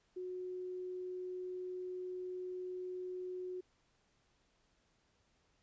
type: tone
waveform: sine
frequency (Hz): 365.6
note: F#4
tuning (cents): -21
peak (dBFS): -40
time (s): 0.16-3.61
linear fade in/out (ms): 10
effects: pink hiss -75 dBFS RMS until 5.62 s + resampled to 16000 Hz